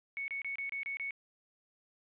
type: tone bursts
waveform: sine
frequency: 2217 Hz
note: C#7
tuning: in tune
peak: -35 dBFS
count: 7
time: 0.17-1.108 s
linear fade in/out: 0 ms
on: 110 ms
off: 28 ms
effects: resampled to 8000 Hz + 11-bit